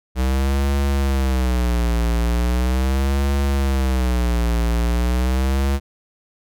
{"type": "tone with vibrato", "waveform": "square", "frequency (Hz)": 63.5, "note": "B1", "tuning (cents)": 49, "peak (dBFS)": -17, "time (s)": [0.15, 5.8], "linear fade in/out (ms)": 50, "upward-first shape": "sine", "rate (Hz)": 0.39, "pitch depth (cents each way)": 160, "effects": []}